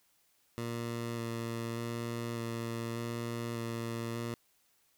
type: tone with vibrato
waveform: 15% pulse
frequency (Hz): 116.54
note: A#2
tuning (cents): 0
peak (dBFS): -29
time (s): 0.58-4.34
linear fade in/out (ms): 0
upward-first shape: square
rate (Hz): 0.84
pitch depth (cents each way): 12
effects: white hiss -71 dBFS RMS until 4.97 s

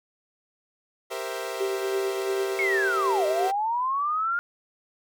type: chord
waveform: sawtooth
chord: C dominant seventh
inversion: second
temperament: equal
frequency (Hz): 392 / 466.2 / 523.3 / 659.3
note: G4 / Bb4 / C5 / E5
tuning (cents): 0 / 0 / 0 / 0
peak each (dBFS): -32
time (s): 1.1-3.52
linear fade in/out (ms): 20
type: tone with tremolo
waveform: sine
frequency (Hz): 389.4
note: G4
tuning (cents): -12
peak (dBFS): -24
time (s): 1.6-3.48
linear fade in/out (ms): 10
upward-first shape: triangle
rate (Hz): 8.9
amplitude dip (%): 40
type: linear two-way sweep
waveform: sine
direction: down then up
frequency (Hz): 2217 to 596 to 1423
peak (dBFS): -23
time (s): 2.59-4.39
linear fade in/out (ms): 0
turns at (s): 3.26
effects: none

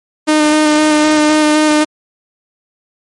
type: tone with vibrato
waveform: sawtooth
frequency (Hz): 304.7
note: D#4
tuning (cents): -36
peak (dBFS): -4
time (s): 0.27-1.85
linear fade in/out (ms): 20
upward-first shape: square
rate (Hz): 3.9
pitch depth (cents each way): 13
effects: MP3 48 kbps

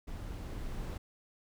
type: noise with level ramp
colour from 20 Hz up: brown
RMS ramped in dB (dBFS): -42 to -38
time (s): 0.07-0.98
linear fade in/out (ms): 10
effects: none

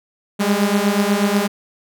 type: beating tone pair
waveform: sawtooth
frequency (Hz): 199.3 / 207.5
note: G3 / G#3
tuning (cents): +29 / -1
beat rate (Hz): 8.2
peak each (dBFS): -14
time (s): 0.39-1.48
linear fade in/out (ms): 20
effects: none

